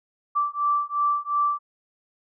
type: beating tone pair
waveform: sine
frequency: 1166 / 1168.8 Hz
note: D6 / D6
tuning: -13 / -9 cents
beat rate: 2.8 Hz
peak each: -24 dBFS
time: 0.35-1.59 s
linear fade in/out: 20 ms
effects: none